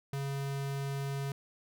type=tone; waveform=square; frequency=138.59 Hz; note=C#3; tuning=in tune; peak=-34 dBFS; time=0.13-1.32 s; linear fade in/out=2 ms; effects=none